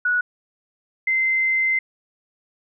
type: tone pair in turn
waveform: sine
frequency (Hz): 1466 / 2073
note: F#6 / C7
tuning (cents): -16 / -17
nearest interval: tritone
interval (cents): 599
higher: second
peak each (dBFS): -17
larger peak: neither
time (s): 0.05-0.21 / 1.07-1.79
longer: second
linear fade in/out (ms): 5
effects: none